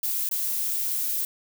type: noise with dropouts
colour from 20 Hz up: violet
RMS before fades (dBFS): -27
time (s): 0.03-1.25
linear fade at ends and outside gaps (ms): 2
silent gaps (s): 0.29-0.312
effects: none

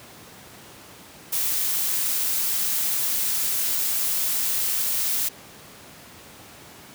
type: noise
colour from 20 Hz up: blue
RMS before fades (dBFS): -24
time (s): 1.32-5.29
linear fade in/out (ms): 10
effects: pink hiss -45 dBFS RMS until 6.94 s + high-pass 100 Hz 12 dB/octave

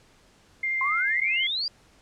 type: tone with vibrato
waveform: sine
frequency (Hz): 2103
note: C7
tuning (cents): +8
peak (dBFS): -24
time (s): 0.63-1.47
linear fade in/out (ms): 5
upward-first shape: square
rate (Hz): 13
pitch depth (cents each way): 8
type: exponential sweep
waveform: sine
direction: up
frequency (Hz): 1029 to 4887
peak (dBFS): -25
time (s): 0.81-1.68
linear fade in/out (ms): 2
effects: pink hiss -58 dBFS RMS until 2.01 s + low-pass 8000 Hz 12 dB/octave

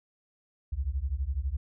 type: beating tone pair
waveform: sine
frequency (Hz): 62 / 74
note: B1 / D2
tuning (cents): +7 / +14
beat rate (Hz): 12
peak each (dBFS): -31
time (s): 0.72-1.57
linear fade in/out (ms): 10
effects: none

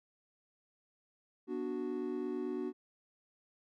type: chord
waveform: triangle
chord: B minor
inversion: none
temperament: equal with one note detuned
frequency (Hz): 244.7 / 293.7 / 370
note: B3 / D4 / F#4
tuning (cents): -16 / 0 / 0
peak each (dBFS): -39 / -38 / -36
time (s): 1.47-2.73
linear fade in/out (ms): 50
effects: none

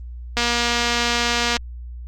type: click train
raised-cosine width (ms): 0.2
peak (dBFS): -3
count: 286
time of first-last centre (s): 0.37-1.567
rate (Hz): 238
effects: added 60 Hz sine -31 dBFS peak until 2.07 s + Opus 32 kbps

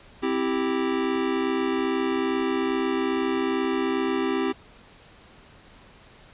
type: chord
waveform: square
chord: C major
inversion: none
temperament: equal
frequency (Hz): 261.6 / 329.6 / 392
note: C4 / E4 / G4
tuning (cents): 0 / 0 / 0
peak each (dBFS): -28 / -29 / -27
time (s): 0.22-4.53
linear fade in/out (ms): 20
effects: pink hiss -51 dBFS RMS until 6.33 s + resampled to 8000 Hz

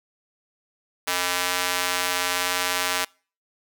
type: tone with high-pass filter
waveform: square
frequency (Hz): 90.1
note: F#2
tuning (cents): -45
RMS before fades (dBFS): -25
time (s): 1.07-3.05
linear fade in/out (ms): 10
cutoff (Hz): 1100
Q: 0.56
effects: noise-tail reverb RT60 0.4 s tail -26 dB re dry

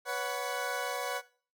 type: chord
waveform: 20% pulse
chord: B suspended second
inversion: none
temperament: equal with one note detuned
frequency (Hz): 493.9 / 561.1 / 740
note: B4 / C#5 / F#5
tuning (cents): 0 / +21 / 0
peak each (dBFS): -32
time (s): 0.05-1.22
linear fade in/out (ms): 50
effects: noise-tail reverb RT60 0.4 s tail -18 dB re dry

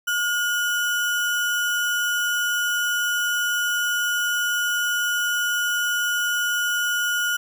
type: tone with sample-and-hold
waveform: sine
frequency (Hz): 1434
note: F6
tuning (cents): +45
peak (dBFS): -20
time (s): 0.07-7.37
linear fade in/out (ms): 10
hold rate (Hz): 4410
effects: none

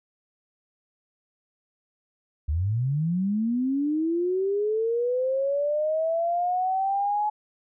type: linear sweep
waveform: sine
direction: up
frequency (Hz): 69.5 to 849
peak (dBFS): -22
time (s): 2.48-7.3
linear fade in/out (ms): 10
effects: none

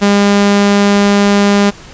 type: tone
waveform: sawtooth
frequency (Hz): 202.2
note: G#3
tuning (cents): -46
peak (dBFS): -3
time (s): 0.01-1.71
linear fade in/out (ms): 20
effects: pink hiss -35 dBFS RMS until 1.93 s + resampled to 16000 Hz

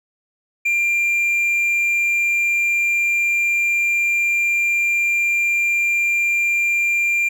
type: tone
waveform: triangle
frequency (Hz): 2384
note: D7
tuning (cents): +25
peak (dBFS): -14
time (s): 0.65-7.29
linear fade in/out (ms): 10
effects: none

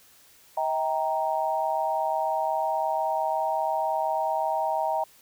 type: chord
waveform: sine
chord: Eb major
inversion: none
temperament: equal with one note detuned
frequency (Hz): 638.3 / 784 / 932.3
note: Eb5 / G5 / Bb5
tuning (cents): +44 / 0 / 0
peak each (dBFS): -28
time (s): 0.57-5.04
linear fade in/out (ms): 5
effects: white hiss -56 dBFS RMS until 5.21 s

